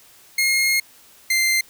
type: tone pair in turn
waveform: sawtooth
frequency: 2146 / 2087 Hz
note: C7 / C7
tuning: +43 / -5 cents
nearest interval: unison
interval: 48 cents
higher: first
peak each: -13 dBFS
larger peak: neither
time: 0.38-0.8 / 1.3-1.61 s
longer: first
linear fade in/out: 5 ms
effects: white hiss -50 dBFS RMS until 1.69 s